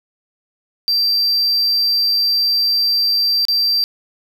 triangle tone with dropouts, 4699 Hz, D8, in tune, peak -12 dBFS, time 0.88-3.84 s, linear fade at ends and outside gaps 0 ms, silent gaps 3.452-3.484 s, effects none

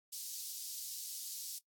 pink high-pass noise, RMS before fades -44 dBFS, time 0.12-1.59 s, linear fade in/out 10 ms, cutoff 4600 Hz, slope 24 dB/octave, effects noise-tail reverb RT60 0.1 s tail -21 dB re dry + AAC 64 kbps

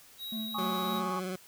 square tone, 3827 Hz, A#7, 45 cents sharp, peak -38 dBFS, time 0.18-1.02 s, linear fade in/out 50 ms
triangle tone with tremolo, 220 Hz, A3, in tune, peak -32 dBFS, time 0.32-1.1 s, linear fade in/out 5 ms, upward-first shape sine, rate 3.6 Hz, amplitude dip 55%
sine chord, Ab suspended fourth, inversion none, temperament equal, 830.6 / 1108.7 / 1244.5 Hz, Ab5 / Db6 / Eb6, 0 / 0 / 0 cents, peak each -38 / -35 / -40 dBFS, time 0.54-1.2 s, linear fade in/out 10 ms
20% pulse tone with vibrato, 185 Hz, F#3, in tune, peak -29 dBFS, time 0.58-1.36 s, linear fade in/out 5 ms, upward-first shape sine, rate 19 Hz, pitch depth 38 cents each way
effects white hiss -56 dBFS RMS until 1.47 s

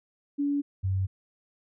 sine tone pair in turn, 285.5 / 95.27 Hz, D4 / G2, -49 / -49 cents, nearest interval octave + perfect fifth, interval 1900 cents, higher first, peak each -24 dBFS, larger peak neither, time 0.38-0.62 / 0.83-1.07 s, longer neither, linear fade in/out 20 ms, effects none

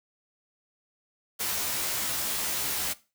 white noise with comb filter, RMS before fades -30 dBFS, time 1.39-2.94 s, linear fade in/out 20 ms, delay 15 ms, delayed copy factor +0.9, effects noise-tail reverb RT60 0.3 s tail -18 dB re dry

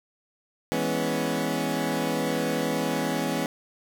20% pulse chord, C# minor seventh, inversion first, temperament equal, 164.81 / 207.7 / 246.9 / 277.2 Hz, E3 / G#3 / B3 / C#4, 0 / 0 / 0 / 0 cents, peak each -26 / -27 / -25 / -25 dBFS, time 0.72-3.46 s, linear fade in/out 0 ms, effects none

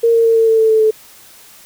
sine tone with pitch steps, 462.7 / 458.7 / 454.8 / 450.8 / 446.9 / 443.1 / 439.3 / 435.5 Hz, A#4 / A#4 / A#4 / A4 / A4 / A4 / A4 / A4, -13 / -28 / -43 / +42 / +27 / +12 / -3 / -18 cents, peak -8 dBFS, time 0.03-0.91 s, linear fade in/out 10 ms, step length 110 ms, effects white hiss -42 dBFS RMS until 1.65 s

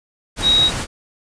sine tone in noise, 3809 Hz, A#7, 37 cents sharp, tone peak -11 dBFS, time 0.42-0.71 s, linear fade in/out 50 ms, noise pink, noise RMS -24 dBFS, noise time 0.36-0.87 s, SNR +10 dB, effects resampled to 22050 Hz

